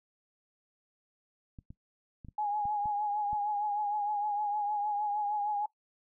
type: clicks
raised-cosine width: 5 ms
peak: -34 dBFS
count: 7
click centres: 1.588 / 1.705 / 2.248 / 2.286 / 2.655 / 2.857 / 3.331 s
type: tone with vibrato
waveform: sine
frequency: 830.6 Hz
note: G#5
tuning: in tune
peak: -29 dBFS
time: 2.38-5.66 s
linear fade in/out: 5 ms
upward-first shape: triangle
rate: 6.5 Hz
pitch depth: 49 cents each way
effects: noise-tail reverb RT60 0.1 s tail -19 dB re dry